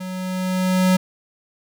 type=tone with level ramp; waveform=square; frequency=185 Hz; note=F#3; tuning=in tune; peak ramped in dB=-29 to -13 dBFS; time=0-0.97 s; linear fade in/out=10 ms; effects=none